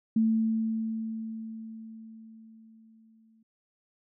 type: tone with exponential decay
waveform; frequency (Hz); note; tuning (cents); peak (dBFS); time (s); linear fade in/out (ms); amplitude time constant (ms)
sine; 222.6; A3; +20; -20; 0.16-3.43; 5; 710
effects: none